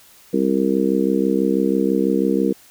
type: harmonic tone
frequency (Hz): 66.1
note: C2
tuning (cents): +18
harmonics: 3 / 4 / 5 / 6 / 7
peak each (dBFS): -21 / -21 / -21 / -25 / -22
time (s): 0.33-2.53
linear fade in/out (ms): 10
effects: white hiss -49 dBFS RMS until 2.7 s